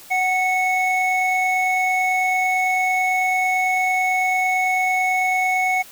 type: tone pair together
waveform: triangle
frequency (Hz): 745 / 2206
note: F#5 / C#7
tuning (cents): +12 / -9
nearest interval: octave + perfect fifth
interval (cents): 1879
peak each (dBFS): -18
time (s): 0.1-5.83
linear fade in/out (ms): 20
effects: white hiss -43 dBFS RMS until 5.91 s